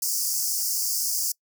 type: high-pass noise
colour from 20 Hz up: pink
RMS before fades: -26 dBFS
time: 0.02-1.32 s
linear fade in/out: 5 ms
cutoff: 4800 Hz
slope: 96 dB/octave
effects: noise-tail reverb RT60 0.1 s tail -25 dB re dry